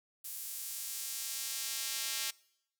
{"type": "tone with high-pass filter sweep", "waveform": "square", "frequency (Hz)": 123.8, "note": "B2", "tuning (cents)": 5, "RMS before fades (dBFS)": -39, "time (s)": [0.24, 2.31], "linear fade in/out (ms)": 10, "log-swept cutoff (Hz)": [11000, 3500], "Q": 0.7, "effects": ["noise-tail reverb RT60 0.8 s tail -24 dB re dry"]}